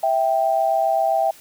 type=tone pair together; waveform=sine; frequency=656.5 / 784 Hz; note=E5 / G5; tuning=-7 / 0 cents; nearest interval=minor third; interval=307 cents; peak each=-19 dBFS; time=0.03-1.31 s; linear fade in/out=5 ms; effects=white hiss -47 dBFS RMS until 1.4 s